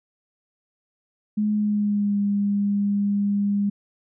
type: tone with pitch glide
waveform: sine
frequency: 210.8 to 202.4 Hz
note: G#3 to G#3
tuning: +26 to -44 cents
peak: -19 dBFS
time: 1.37-3.7 s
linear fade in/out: 10 ms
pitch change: -70 cents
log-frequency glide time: 1.53-2.19 s
effects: none